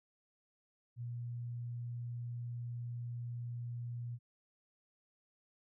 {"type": "tone", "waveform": "sine", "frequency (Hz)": 119.8, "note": "A#2", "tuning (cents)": 48, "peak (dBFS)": -39, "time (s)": [0.96, 4.19], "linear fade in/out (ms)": 50, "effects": []}